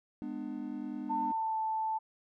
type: chord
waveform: triangle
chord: G# diminished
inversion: none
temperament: just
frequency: 207.7 / 249.2 / 299 Hz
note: G#3 / B3 / D4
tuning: 0 / +16 / +31 cents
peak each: -41 / -38 / -38 dBFS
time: 0.22-1.32 s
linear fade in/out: 0 ms
type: tone with pitch glide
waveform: sine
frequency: 895 to 880.1 Hz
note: A5 to A5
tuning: +29 to 0 cents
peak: -30 dBFS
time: 1.09-1.99 s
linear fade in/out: 20 ms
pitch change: -29 cents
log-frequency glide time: 1.31-1.58 s
effects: none